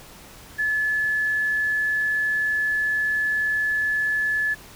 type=tone with quantisation; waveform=sine; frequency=1721 Hz; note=A6; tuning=39 cents flat; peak=-20 dBFS; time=0.58-4.55 s; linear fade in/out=20 ms; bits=8; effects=pink hiss -45 dBFS RMS until 4.75 s